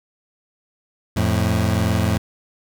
25% pulse tone pair together, 87.31 / 110 Hz, F2 / A2, 0 / 0 cents, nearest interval major third, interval 400 cents, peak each -16 dBFS, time 1.16-2.18 s, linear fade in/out 10 ms, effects none

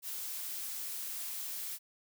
blue noise, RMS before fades -40 dBFS, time 0.02-1.79 s, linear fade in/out 50 ms, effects none

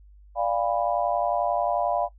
sine chord, D diminished seventh, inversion none, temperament equal with one note detuned, 587.3 / 698.5 / 809.8 / 987.8 Hz, D5 / F5 / Ab5 / Cb6, 0 / 0 / -44 / 0 cents, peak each -27 / -25 / -30 / -31 dBFS, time 0.35-2.09 s, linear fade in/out 50 ms, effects noise-tail reverb RT60 0.1 s tail -18 dB re dry + added 50 Hz sine -48 dBFS peak until 2.18 s

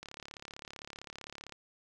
click train, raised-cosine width 0.2 ms, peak -27 dBFS, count 54, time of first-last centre 0.03-1.523 s, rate 35.5 Hz, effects none

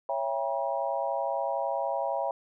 sine chord, C# diminished seventh, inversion none, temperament just, 554.4 / 665.2 / 798.3 / 957.9 Hz, C#5 / E5 / G5 / Bb5, 0 / +16 / +31 / +47 cents, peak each -32 / -32 / -33 / -34 dBFS, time 0.09-2.31 s, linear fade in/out 2 ms, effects none

